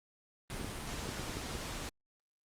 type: noise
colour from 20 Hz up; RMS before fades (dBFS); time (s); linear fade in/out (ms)
pink; -41; 0.5-1.89; 0
type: clicks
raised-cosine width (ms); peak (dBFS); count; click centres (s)
3; -29; 9; 0.613 / 0.645 / 0.942 / 1.056 / 1.091 / 1.196 / 1.295 / 1.37 / 1.552
effects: low-pass 10000 Hz 12 dB/octave + Opus 32 kbps